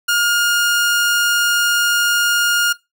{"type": "tone", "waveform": "sawtooth", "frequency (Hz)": 1419, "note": "F6", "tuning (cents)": 27, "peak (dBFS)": -10, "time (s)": [0.08, 2.73], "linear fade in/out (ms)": 10, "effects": ["noise-tail reverb RT60 0.2 s tail -20 dB re dry"]}